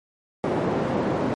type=band-pass noise; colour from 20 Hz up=white; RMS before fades=-24 dBFS; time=0.44-1.34 s; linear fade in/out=0 ms; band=140 to 520 Hz; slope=12 dB/octave; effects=MP3 48 kbps